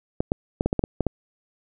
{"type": "clicks", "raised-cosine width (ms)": 2, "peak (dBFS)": -8, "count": 9, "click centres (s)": [0.205, 0.319, 0.609, 0.66, 0.729, 0.793, 0.839, 1.007, 1.067], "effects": []}